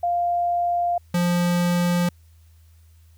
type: tone pair in turn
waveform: sine / square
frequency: 698.5 / 175.23 Hz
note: F5 / F3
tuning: 0 / +6 cents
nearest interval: 2 octaves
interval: 2394 cents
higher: first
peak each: -19 dBFS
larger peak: neither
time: 0.03-0.98 / 1.14-2.09 s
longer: neither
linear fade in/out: 5 ms
effects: added 81 Hz sine -49 dBFS peak until 3.17 s + white hiss -64 dBFS RMS until 3.17 s